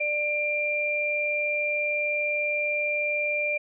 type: tone pair together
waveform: sine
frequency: 592.5 / 2379 Hz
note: D5 / D7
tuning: +15 / +22 cents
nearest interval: 2 octaves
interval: 2407 cents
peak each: -29 / -25 dBFS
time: 0-3.58 s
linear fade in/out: 10 ms
effects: none